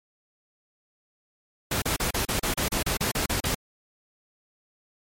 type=noise bursts; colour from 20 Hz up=pink; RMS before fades=-26 dBFS; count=13; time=1.71-3.548 s; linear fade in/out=5 ms; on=110 ms; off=34 ms; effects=MP3 64 kbps